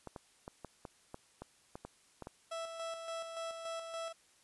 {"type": "clicks", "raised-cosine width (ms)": 1, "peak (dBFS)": -30, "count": 11, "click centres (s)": [0.073, 0.162, 0.479, 0.647, 0.852, 1.144, 1.42, 1.755, 1.85, 2.223, 2.271]}
{"type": "tone with tremolo", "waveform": "30% pulse", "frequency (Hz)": 660, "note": "E5", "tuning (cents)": 2, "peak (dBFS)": -36, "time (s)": [2.51, 4.13], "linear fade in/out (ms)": 10, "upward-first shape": "square", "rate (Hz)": 3.5, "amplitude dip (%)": 45}
{"effects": ["white hiss -67 dBFS RMS until 4.43 s", "resampled to 24000 Hz"]}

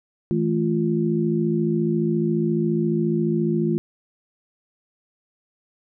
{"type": "tone cluster", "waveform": "sine", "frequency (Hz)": [162.4, 216.8, 348.2], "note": ["E3", "A3", "F4"], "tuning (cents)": [-26, -25, -5], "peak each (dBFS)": -23, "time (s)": [0.31, 3.78], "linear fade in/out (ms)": 0, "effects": []}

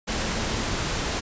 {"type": "tone in noise", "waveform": "sine", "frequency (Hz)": 220, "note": "A3", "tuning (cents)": 0, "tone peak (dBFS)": -35, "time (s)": [0.09, 0.64], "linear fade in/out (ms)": 20, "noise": "pink", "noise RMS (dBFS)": -27, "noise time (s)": [0.07, 1.21], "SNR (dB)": -11, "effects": ["resampled to 16000 Hz"]}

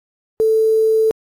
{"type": "tone with quantisation", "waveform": "sine", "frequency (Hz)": 441, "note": "A4", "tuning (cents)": 4, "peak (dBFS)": -11, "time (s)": [0.4, 1.11], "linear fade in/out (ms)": 0, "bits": 6, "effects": ["AAC 64 kbps"]}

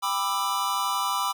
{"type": "chord", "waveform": "square", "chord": "E minor seventh", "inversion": "first", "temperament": "just", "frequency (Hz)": [791.1, 988.9, 1186.7, 1318.5], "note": ["G5", "B5", "D6", "E6"], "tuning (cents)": [16, 2, 18, 0], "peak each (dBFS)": [-34, -29, -29, -34], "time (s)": [0.02, 1.33], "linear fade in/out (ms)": 20, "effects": []}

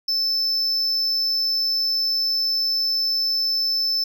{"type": "tone", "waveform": "triangle", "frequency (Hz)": 5274, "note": "E8", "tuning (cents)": 0, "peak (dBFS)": -18, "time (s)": [0.08, 4.04], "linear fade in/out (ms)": 5, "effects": []}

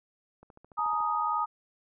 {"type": "click train", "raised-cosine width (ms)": 1, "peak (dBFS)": -38, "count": 9, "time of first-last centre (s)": [0.43, 1.006], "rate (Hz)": 13.9}
{"type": "chord", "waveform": "sine", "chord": "Ab suspended second", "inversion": "none", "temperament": "equal with one note detuned", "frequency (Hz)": [850.5, 932.3, 1244.5], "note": ["Ab5", "Bb5", "Eb6"], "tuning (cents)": [41, 0, 0], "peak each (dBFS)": [-33, -32, -28], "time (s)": [0.77, 1.46], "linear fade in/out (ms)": 20}
{"effects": []}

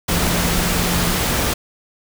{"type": "tone in noise", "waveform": "sine", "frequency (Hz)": 174.2, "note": "F3", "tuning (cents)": -4, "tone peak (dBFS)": -23, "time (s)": [0.1, 1.17], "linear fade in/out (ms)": 10, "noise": "pink", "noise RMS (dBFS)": -19, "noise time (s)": [0.08, 1.54], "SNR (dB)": -7, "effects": []}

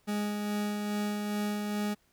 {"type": "tone with tremolo", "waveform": "40% pulse", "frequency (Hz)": 207.7, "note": "G#3", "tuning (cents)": 0, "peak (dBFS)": -28, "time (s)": [0.07, 1.95], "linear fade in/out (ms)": 20, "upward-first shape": "sine", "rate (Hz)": 2.4, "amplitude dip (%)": 30, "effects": ["pink hiss -69 dBFS RMS until 2.12 s"]}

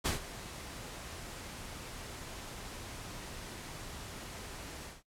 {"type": "noise with ADSR envelope", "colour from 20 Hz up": "pink", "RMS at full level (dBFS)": -30, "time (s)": [0.04, 5.03], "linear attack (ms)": 22, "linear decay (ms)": 130, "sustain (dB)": -15, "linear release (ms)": 180, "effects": ["noise-tail reverb RT60 0.1 s tail -19 dB re dry", "low-pass 11000 Hz 12 dB/octave"]}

